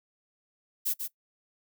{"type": "noise with echo", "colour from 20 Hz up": "violet", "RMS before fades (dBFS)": -28, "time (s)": [0.85, 0.94], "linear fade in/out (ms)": 20, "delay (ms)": 140, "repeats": 1, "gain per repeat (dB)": -6, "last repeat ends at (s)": 1.08, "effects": ["noise-tail reverb RT60 0.1 s tail -19 dB re dry"]}